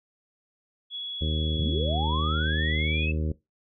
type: tone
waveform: sine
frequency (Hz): 3367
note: G#7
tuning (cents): +23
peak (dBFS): -31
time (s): 0.9-3.08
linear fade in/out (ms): 50
type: harmonic tone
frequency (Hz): 77.9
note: D#2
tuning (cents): +3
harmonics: 1 / 2 / 3 / 4 / 5 / 6 / 7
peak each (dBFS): -26 / -32 / -36 / -38 / -40 / -42 / -43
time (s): 1.21-3.32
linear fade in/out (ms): 5
type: linear sweep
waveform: sine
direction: up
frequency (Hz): 50.7 to 2637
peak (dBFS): -29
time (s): 1.56-3.12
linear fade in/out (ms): 10
effects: noise-tail reverb RT60 0.2 s tail -19 dB re dry